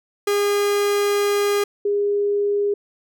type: tone pair in turn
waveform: 45% pulse / sine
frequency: 407.7 / 407.7 Hz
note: G#4 / G#4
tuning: -32 / -32 cents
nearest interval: unison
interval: 0 cents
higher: neither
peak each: -17 dBFS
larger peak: neither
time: 0.27-1.64 / 1.85-2.74 s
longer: first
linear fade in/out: 5 ms
effects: none